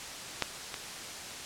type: clicks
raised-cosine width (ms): 0.2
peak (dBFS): -9 / -18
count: 2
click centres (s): 0.423 / 0.742
effects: white hiss -41 dBFS RMS until 1.45 s + low-pass 8000 Hz 12 dB/octave